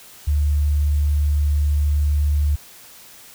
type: tone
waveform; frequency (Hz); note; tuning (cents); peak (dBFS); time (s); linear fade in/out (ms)
sine; 73.4; D2; 0; -15; 0.27-2.56; 10
effects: white hiss -44 dBFS RMS until 3.34 s